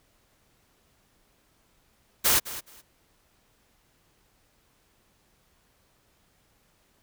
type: noise with echo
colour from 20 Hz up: white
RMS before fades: -21 dBFS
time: 2.24-2.4 s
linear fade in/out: 20 ms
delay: 210 ms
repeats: 2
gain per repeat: -15 dB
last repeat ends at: 2.82 s
effects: pink hiss -66 dBFS RMS until 7.02 s